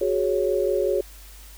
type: chord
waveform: sine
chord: F# suspended second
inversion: none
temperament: equal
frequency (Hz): 370 / 415.3 / 554.4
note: F#4 / G#4 / C#5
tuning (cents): 0 / 0 / 0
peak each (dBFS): -24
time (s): 0.01-1.01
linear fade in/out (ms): 5
effects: added 50 Hz sine -43 dBFS peak until 1.57 s + white hiss -48 dBFS RMS until 1.57 s